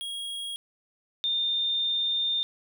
square / sine tone pair in turn, 3288 / 3619 Hz, G#7 / A7, -18 / +48 cents, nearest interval major second, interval 166 cents, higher second, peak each -33 / -24 dBFS, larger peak second, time 0.01-0.56 / 1.24-2.43 s, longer second, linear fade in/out 0 ms, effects none

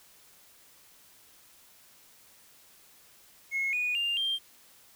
triangle tone with pitch steps, 2171 / 2465 / 2799 / 3179 Hz, C#7 / D#7 / F7 / G7, -37 / -17 / +3 / +24 cents, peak -24 dBFS, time 3.51-4.39 s, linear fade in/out 50 ms, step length 220 ms, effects tanh soft clip ceiling -24 dBFS + white hiss -58 dBFS RMS until 4.95 s

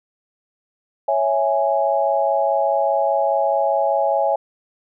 sine chord, C# minor, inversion none, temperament equal, 554.4 / 659.3 / 830.6 Hz, C#5 / E5 / G#5, 0 / 0 / 0 cents, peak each -20 dBFS, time 1.08-4.36 s, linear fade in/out 5 ms, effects none

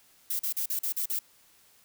violet noise bursts, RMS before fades -30 dBFS, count 7, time 0.3-1.191 s, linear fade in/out 5 ms, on 93 ms, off 40 ms, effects white hiss -61 dBFS RMS until 1.84 s

